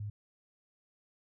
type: tone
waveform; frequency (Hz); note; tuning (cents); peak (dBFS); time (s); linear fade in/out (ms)
sine; 103.83; G#2; 0; -36; 0-0.1; 5
effects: none